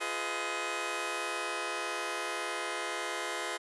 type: chord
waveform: 10% pulse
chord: F half-diminished seventh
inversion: none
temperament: just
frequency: 349.2 / 419.1 / 502.9 / 628.6 Hz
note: F4 / Ab4 / Cb5 / Eb5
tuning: 0 / +16 / +31 / +18 cents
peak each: -31 dBFS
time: 0-3.58 s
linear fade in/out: 20 ms
effects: resampled to 24000 Hz